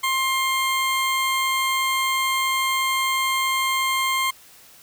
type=tone; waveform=20% pulse; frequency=1059 Hz; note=C6; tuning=21 cents sharp; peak=-15 dBFS; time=0.03-4.31 s; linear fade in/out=10 ms; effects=white hiss -49 dBFS RMS until 4.82 s